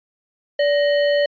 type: tone with sample-and-hold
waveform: sine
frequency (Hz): 578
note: D5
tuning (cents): -28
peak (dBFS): -14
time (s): 0.59-1.26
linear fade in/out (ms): 5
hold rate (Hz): 2450
effects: resampled to 11025 Hz